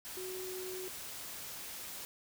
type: tone in noise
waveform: sine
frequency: 370.9 Hz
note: F#4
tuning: 4 cents sharp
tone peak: -41 dBFS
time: 0.17-0.88 s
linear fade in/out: 0 ms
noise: white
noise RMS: -45 dBFS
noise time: 0.05-2.05 s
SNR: +1 dB
effects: none